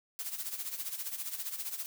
blue noise with tremolo, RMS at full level -36 dBFS, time 0.19-1.86 s, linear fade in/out 0 ms, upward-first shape sine, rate 15 Hz, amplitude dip 70%, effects none

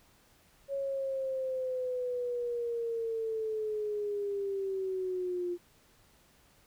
sine linear sweep, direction down, 555 to 349.2 Hz, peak -31 dBFS, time 0.68-5.58 s, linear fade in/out 50 ms, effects pink hiss -64 dBFS RMS until 6.66 s

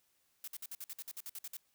blue noise bursts, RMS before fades -44 dBFS, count 13, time 0.44-1.569 s, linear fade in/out 2 ms, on 37 ms, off 54 ms, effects white hiss -75 dBFS RMS until 1.74 s

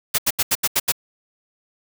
white noise bursts, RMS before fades -18 dBFS, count 7, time 0.14-0.922 s, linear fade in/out 10 ms, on 44 ms, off 79 ms, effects none

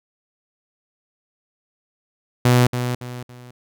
sawtooth tone with echo, 123.47 Hz, B2, in tune, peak -8 dBFS, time 2.45-2.67 s, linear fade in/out 5 ms, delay 280 ms, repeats 3, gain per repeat -9 dB, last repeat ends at 3.51 s, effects none

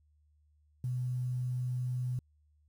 sine tone with quantisation, 125.3 Hz, B2, 25 cents sharp, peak -31 dBFS, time 0.84-2.19 s, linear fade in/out 2 ms, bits 10, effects added 75 Hz sine -65 dBFS peak until 2.68 s

